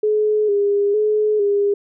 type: tone with vibrato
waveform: sine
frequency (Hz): 415.3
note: G#4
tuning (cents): 0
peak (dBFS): -14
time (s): 0.03-1.74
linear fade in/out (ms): 5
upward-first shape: square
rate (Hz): 1.1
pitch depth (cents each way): 42
effects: none